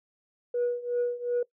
sine tone with tremolo, 484.8 Hz, B4, 32 cents flat, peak -21 dBFS, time 0.54-1.43 s, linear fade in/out 5 ms, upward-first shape triangle, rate 2.7 Hz, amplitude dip 90%, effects noise-tail reverb RT60 0.1 s tail -20 dB re dry + tanh soft clip ceiling -21 dBFS

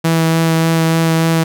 sawtooth tone with vibrato, 163.3 Hz, E3, 16 cents flat, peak -7 dBFS, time 0.04-1.44 s, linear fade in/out 10 ms, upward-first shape sine, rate 3.4 Hz, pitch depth 10 cents each way, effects none

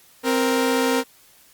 sawtooth tone pair together, 262 / 467.7 Hz, C4 / A#4, +2 / +6 cents, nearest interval minor seventh, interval 1004 cents, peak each -17 dBFS, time 0.23-1.04 s, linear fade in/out 50 ms, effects white hiss -53 dBFS RMS until 1.53 s + Opus 48 kbps

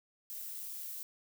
violet noise, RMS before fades -43 dBFS, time 0.3-1.03 s, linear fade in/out 0 ms, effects none

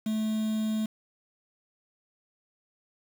triangle tone with quantisation, 217.6 Hz, A3, 19 cents flat, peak -24 dBFS, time 0.06-0.86 s, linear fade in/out 5 ms, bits 7, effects none

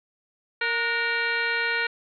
harmonic tone with a mistuned harmonic, 464.3 Hz, A#4, 7 cents flat, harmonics 1 / 2 / 3 / 4 / 5 / 6 / 7 / 8 / 9, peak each -34 / -35 / -27 / -28 / -30 / -35 / -41 / -41 / -37 dBFS, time 0.61-1.87 s, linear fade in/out 5 ms, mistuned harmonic 3, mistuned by +69 cents, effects none

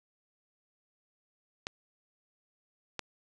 clicks, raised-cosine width 0.2 ms, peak -17 dBFS, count 2, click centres 1.669 / 2.993 s, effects resampled to 22050 Hz

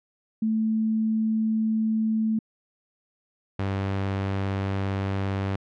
sine / sawtooth tone pair in turn, 220 / 97.52 Hz, A3 / G2, 0 / -8 cents, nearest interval octave + major second, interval 1408 cents, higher first, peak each -21 dBFS, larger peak neither, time 0.42-2.39 / 3.59-5.56 s, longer neither, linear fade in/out 5 ms, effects low-pass 3000 Hz 12 dB/octave

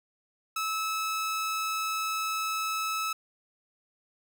sawtooth tone, 1300 Hz, E6, 24 cents flat, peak -25 dBFS, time 0.56-3.13 s, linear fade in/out 5 ms, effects none

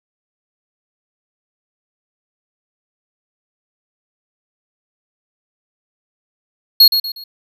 square tone with echo, 4308 Hz, C8, 50 cents sharp, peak -4 dBFS, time 6.8-6.88 s, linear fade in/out 5 ms, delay 120 ms, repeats 3, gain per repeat -9 dB, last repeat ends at 7.24 s, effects none

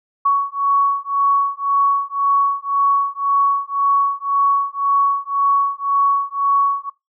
sine beating tone pair, 1117 / 1118.9 Hz, C#6 / C#6, +13 / +16 cents, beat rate 1.9 Hz, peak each -17 / -17 dBFS, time 0.25-6.9 s, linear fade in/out 10 ms, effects noise-tail reverb RT60 0.2 s tail -21 dB re dry

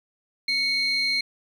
sine tone pair together, 2217 / 4182 Hz, C#7 / C8, 0 / -2 cents, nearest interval major seventh, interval 1098 cents, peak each -23 / -22 dBFS, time 0.48-1.21 s, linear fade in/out 5 ms, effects tanh soft clip ceiling -17 dBFS + 9-bit

